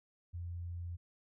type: tone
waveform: sine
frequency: 86.6 Hz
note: F2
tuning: 14 cents flat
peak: -39 dBFS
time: 0.33-0.97 s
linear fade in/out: 20 ms
effects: none